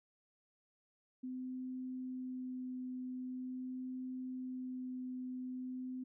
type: tone with vibrato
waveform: sine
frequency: 255.1 Hz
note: C4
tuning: 44 cents flat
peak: -40 dBFS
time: 1.23-6.04 s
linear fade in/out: 10 ms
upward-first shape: sine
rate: 0.44 Hz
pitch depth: 8 cents each way
effects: none

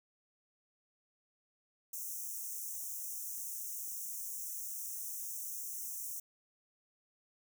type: high-pass noise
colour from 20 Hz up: white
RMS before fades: -42 dBFS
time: 1.93-6.2 s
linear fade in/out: 5 ms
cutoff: 5700 Hz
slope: 96 dB/octave
effects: none

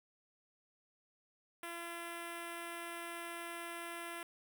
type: tone with notch filter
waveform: 5% pulse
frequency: 340.3 Hz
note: F4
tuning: 45 cents flat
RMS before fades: -45 dBFS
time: 1.63-4.23 s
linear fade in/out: 2 ms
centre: 4400 Hz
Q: 0.93
effects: 12-bit

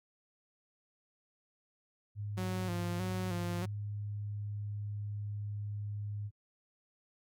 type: tone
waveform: sine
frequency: 103.4 Hz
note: G#2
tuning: 7 cents flat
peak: -36 dBFS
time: 2.15-6.31 s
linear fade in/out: 50 ms
type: tone with vibrato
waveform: sawtooth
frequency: 179.4 Hz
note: F3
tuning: 47 cents sharp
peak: -32 dBFS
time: 2.37-3.66 s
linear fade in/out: 10 ms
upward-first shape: square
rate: 1.6 Hz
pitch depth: 49 cents each way
effects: Opus 48 kbps

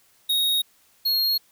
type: tone pair in turn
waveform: square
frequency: 3756 / 4276 Hz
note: A#7 / C8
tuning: +12 / +37 cents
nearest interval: major second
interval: 225 cents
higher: second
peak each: -20 dBFS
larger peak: neither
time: 0.29-0.62 / 1.05-1.38 s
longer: neither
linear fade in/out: 10 ms
effects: white hiss -60 dBFS RMS until 1.51 s

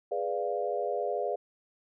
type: chord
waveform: sine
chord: G# diminished seventh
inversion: none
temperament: equal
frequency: 415.3 / 493.9 / 587.3 / 698.5 Hz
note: G#4 / B4 / D5 / F5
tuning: 0 / 0 / 0 / 0 cents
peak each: -34 dBFS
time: 0.11-1.36 s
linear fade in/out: 10 ms
effects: none

